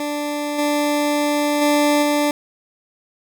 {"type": "tone with level steps", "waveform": "20% pulse", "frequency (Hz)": 293.7, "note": "D4", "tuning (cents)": 0, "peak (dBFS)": [-17, -12, -9, -11], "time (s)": [0, 2.31], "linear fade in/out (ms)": 2, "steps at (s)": [0.58, 1.61, 2.02], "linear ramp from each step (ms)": 10, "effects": []}